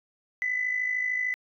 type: tone with amplitude modulation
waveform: sine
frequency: 2002 Hz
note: B6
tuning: 23 cents sharp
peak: -22 dBFS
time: 0.42-1.34 s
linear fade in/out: 0 ms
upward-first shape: sine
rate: 53.3 Hz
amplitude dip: 60%
effects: tanh soft clip ceiling -18 dBFS